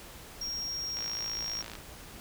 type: tone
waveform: triangle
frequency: 5588 Hz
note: F8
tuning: in tune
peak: -32 dBFS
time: 0.41-1.62 s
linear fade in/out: 5 ms
type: click train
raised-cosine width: 0.2 ms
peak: -24 dBFS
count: 44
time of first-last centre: 0.97-1.753 s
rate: 54.9 Hz
effects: added 60 Hz sine -55 dBFS peak until 2.2 s + pink hiss -48 dBFS RMS until 2.2 s

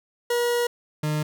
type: tone pair in turn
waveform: 40% pulse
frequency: 479.6 / 151.94 Hz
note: A#4 / D#3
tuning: +49 / -41 cents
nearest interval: octave + minor sixth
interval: 1990 cents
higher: first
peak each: -20 / -22 dBFS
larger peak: first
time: 0.3-0.67 / 1.03-1.23 s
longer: first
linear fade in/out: 5 ms
effects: none

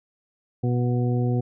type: harmonic tone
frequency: 122.6 Hz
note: B2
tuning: 12 cents flat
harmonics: 1 / 2 / 3 / 4 / 6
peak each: -21 / -27 / -31 / -33 / -37 dBFS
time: 0.63-1.41 s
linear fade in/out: 10 ms
effects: none

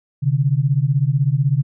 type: beating tone pair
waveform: sine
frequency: 130.81 / 146.81 Hz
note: C3 / D3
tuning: 0 / 0 cents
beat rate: 16 Hz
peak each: -17 dBFS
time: 0.22-1.63 s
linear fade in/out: 20 ms
effects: none

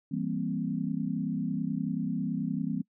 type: chord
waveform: sine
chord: C dominant seventh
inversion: first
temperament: equal with one note detuned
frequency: 164.81 / 196 / 233.1 / 263.1 Hz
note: E3 / G3 / Bb3 / C4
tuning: 0 / 0 / 0 / +10 cents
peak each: -34 dBFS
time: 0.11-2.82 s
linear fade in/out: 10 ms
effects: noise-tail reverb RT60 0.1 s tail -25 dB re dry

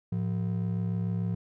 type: ring-modulated tone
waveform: triangle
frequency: 142.4 Hz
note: C#3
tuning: 47 cents sharp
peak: -22 dBFS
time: 0.12-1.35 s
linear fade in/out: 5 ms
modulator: 33.4 Hz
effects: none

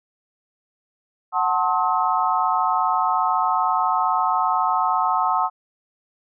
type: chord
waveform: sine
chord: F# diminished seventh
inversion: none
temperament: just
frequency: 740 / 888 / 1065.6 / 1278.7 Hz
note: F#5 / A5 / C6 / Eb6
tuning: 0 / +16 / +31 / +47 cents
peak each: -23 dBFS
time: 1.32-5.5 s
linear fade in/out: 50 ms
effects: none

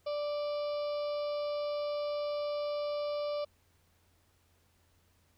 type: harmonic tone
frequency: 587.3 Hz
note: D5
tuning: in tune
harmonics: 1 / 2 / 4 / 5 / 6 / 7 / 8 / 9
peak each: -32 / -44 / -53 / -54 / -55 / -55 / -52 / -56 dBFS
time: 0.06-3.45 s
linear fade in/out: 10 ms
effects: added 86 Hz sine -70 dBFS peak until 5.37 s + pink hiss -71 dBFS RMS until 5.37 s

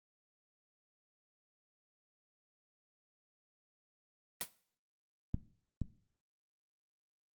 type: noise with exponential decay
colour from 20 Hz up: white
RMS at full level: -32 dBFS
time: 4.41-4.49 s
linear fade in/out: 1 ms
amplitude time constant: 17 ms
type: clicks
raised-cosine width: 5 ms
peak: -21 / -23 dBFS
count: 2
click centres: 5.344 / 5.817 s
effects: noise-tail reverb RT60 0.5 s tail -18 dB re dry + Opus 24 kbps

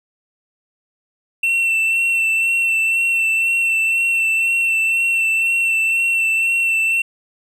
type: tone with vibrato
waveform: triangle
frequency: 2695 Hz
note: E7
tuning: 38 cents sharp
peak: -13 dBFS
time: 1.43-7.02 s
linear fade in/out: 5 ms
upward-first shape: sine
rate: 2 Hz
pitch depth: 20 cents each way
effects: none

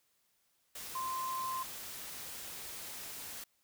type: tone in noise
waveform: sine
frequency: 1042 Hz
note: C6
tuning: 7 cents flat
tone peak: -35 dBFS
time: 0.95-1.63 s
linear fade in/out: 5 ms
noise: white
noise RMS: -45 dBFS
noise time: 0.75-3.44 s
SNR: +7 dB
effects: white hiss -75 dBFS RMS until 3.63 s

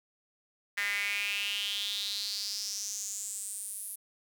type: tone with high-pass filter sweep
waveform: sawtooth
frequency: 202.9 Hz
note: G#3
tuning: 40 cents flat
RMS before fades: -35 dBFS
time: 0.77-3.96 s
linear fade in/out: 10 ms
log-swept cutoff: 1900 to 11000 Hz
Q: 5.9
effects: none

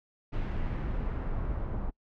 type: noise with low-pass filter sweep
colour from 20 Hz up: brown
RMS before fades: -32 dBFS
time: 0.32-1.91 s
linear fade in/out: 20 ms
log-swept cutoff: 2700 to 1100 Hz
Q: 0.98
effects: noise-tail reverb RT60 0.1 s tail -25 dB re dry

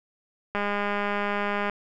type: click train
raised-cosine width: 0.5 ms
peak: -13 dBFS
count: 235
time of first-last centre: 0.55-1.697 s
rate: 204 Hz
effects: none

